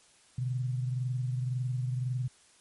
sine tone pair together, 124.95 / 146.83 Hz, B2 / D3, +21 / 0 cents, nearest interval minor third, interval 279 cents, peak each -29 / -39 dBFS, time 0.38-2.28 s, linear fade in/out 5 ms, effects white hiss -61 dBFS RMS until 2.6 s + MP3 48 kbps

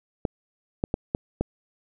clicks, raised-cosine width 2 ms, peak -10 dBFS, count 5, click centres 0.252 / 0.839 / 0.941 / 1.149 / 1.41 s, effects none

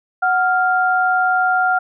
sine tone pair together, 740 / 1396.9 Hz, F#5 / F6, 0 / 0 cents, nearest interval major seventh, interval 1100 cents, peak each -16 dBFS, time 0.22-1.79 s, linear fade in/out 10 ms, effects none

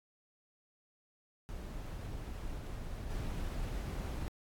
brown noise with level steps, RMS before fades -42 / -38 dBFS, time 1.49-4.28 s, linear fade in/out 0 ms, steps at 3.1 s, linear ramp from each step 5 ms, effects AAC 64 kbps

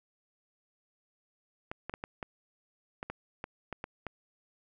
clicks, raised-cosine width 0.5 ms, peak -22 dBFS, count 11, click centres 1.715 / 1.896 / 1.939 / 2.039 / 2.228 / 3.029 / 3.1 / 3.441 / 3.727 / 3.841 / 4.067 s, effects none

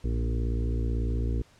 harmonic tone with a mistuned harmonic, 58.27 Hz, A#1, in tune, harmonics 1 / 2 / 4 / 5 / 6 / 7 / 8, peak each -26 / -32 / -38 / -40 / -42 / -43 / -44 dBFS, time 0.04-1.42 s, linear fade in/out 5 ms, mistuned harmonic 2, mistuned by -35 cents, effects pink hiss -59 dBFS RMS until 1.59 s + low-pass 8000 Hz 12 dB/octave

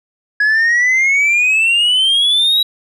sine exponential sweep, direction up, 1672 to 3889 Hz, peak -7 dBFS, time 0.4-2.63 s, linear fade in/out 5 ms, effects tanh soft clip ceiling -9 dBFS

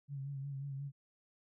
sine tone with vibrato, 138.59 Hz, C#3, in tune, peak -39 dBFS, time 0.08-0.92 s, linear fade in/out 50 ms, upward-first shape sine, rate 5.6 Hz, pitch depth 45 cents each way, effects none

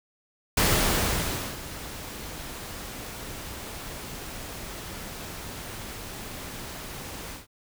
pink noise with ADSR envelope, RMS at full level -21 dBFS, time 0.57-7.47 s, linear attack 5 ms, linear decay 990 ms, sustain -17 dB, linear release 140 ms, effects none

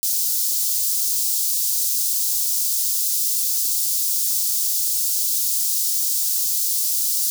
white high-pass noise, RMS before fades -21 dBFS, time 0.03-7.3 s, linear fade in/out 0 ms, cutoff 4800 Hz, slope 24 dB/octave, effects none

